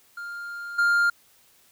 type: tone with level steps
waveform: triangle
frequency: 1402 Hz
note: F6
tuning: 6 cents sharp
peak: -31 / -16 dBFS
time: 0.17-1.1 s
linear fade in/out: 5 ms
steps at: 0.78 s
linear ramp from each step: 10 ms
effects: white hiss -59 dBFS RMS until 1.71 s